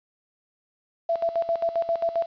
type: tone with tremolo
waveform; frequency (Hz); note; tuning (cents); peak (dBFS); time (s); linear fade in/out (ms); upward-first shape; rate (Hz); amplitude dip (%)
sine; 670; E5; +28; -20; 1.09-2.26; 5; square; 7.5; 75
effects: resampled to 11025 Hz + 9-bit